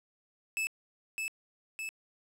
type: tone with echo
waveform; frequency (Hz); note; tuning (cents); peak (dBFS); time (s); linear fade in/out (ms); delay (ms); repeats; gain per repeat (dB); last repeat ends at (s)
45% pulse; 2615; E7; -15; -30; 0.57-0.67; 0; 610; 2; -3; 1.89
effects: low-pass 12000 Hz 12 dB/octave